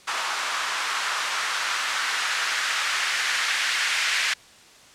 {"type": "noise with band-pass filter sweep", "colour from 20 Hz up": "blue", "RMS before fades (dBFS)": -25, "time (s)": [0.07, 4.34], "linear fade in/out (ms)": 10, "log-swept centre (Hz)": [1100, 1900], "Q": 1.7, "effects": ["white hiss -50 dBFS RMS until 4.94 s", "low-pass 7000 Hz 12 dB/octave"]}